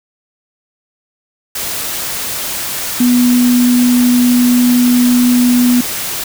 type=tone in noise; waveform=sine; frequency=245.6 Hz; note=B3; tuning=9 cents flat; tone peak=-7 dBFS; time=3-5.81 s; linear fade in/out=5 ms; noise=white; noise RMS=-20 dBFS; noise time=1.55-6.24 s; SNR=+10 dB; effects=none